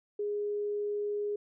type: tone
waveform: sine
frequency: 413.4 Hz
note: G#4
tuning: 8 cents flat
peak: -30 dBFS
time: 0.19-1.36 s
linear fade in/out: 5 ms
effects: none